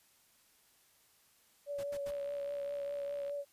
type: tone with vibrato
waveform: sine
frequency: 569 Hz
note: C#5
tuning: 45 cents sharp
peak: -36 dBFS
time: 1.66-3.45 s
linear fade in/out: 50 ms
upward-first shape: triangle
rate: 4.9 Hz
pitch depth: 24 cents each way
type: noise bursts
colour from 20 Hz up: pink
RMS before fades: -50 dBFS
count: 3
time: 1.78-2.113 s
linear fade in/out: 10 ms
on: 57 ms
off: 81 ms
type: click train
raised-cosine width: 0.3 ms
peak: -40 dBFS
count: 79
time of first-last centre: 2.09-3.296 s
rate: 64.7 Hz
effects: white hiss -68 dBFS RMS until 3.52 s + resampled to 32000 Hz